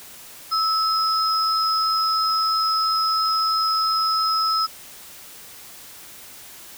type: tone pair together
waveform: sine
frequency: 1300 / 5099 Hz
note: E6 / D#8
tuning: -24 / +42 cents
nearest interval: 2 octaves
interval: 2366 cents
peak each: -20 / -22 dBFS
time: 0.51-4.67 s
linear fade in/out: 20 ms
effects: white hiss -42 dBFS RMS until 6.77 s